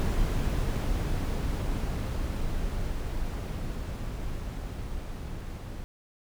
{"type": "noise with level ramp", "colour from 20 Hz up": "brown", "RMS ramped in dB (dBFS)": [-26, -37], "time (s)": [0, 5.84], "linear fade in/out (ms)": 0, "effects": []}